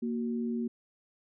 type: tone pair together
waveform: sine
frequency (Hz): 233.6 / 371.4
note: A#3 / F#4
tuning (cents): +4 / +7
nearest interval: minor sixth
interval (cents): 803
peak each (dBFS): -30 / -38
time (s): 0.02-0.68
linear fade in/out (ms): 10
effects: none